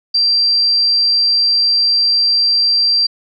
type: tone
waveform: sine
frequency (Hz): 4714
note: D8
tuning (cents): +6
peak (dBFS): -10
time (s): 0.14-3.07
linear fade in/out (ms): 10
effects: none